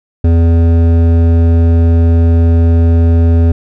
sine tone with hard clipping, 83.6 Hz, E2, 25 cents sharp, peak -7 dBFS, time 0.24-3.52 s, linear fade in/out 5 ms, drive 12 dB, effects none

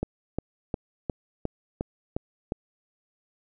click train, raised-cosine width 2 ms, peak -14 dBFS, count 8, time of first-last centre 0.03-2.521 s, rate 2.81 Hz, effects none

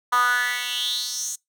10% pulse tone with high-pass filter sweep, 245.7 Hz, B3, 9 cents flat, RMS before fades -24 dBFS, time 0.12-1.36 s, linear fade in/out 10 ms, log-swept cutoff 1100 to 7300 Hz, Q 5.5, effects noise-tail reverb RT60 0.2 s tail -26 dB re dry

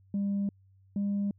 sine tone pair in turn, 200 / 201.4 Hz, G3 / G3, +35 / +47 cents, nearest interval unison, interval 12 cents, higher second, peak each -25 dBFS, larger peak neither, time 0.14-0.49 / 0.96-1.31 s, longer neither, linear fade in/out 2 ms, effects tanh soft clip ceiling -25 dBFS + added 96 Hz sine -58 dBFS peak until 1.38 s

